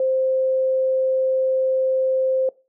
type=tone; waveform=sine; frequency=523.3 Hz; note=C5; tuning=in tune; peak=-17 dBFS; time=0-2.49 s; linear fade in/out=2 ms; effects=noise-tail reverb RT60 0.3 s tail -21 dB re dry